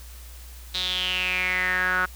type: tone with band-pass filter sweep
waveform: sawtooth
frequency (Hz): 183.4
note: F#3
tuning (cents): -15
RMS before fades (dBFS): -25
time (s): 0.74-2.06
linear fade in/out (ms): 10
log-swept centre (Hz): 3900 to 1400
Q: 7.4
effects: added 60 Hz sine -40 dBFS peak until 2.15 s + white hiss -48 dBFS RMS until 2.15 s